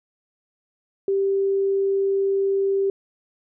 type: tone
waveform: sine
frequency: 392 Hz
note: G4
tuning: in tune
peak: -18 dBFS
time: 1.08-2.9 s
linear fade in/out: 2 ms
effects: none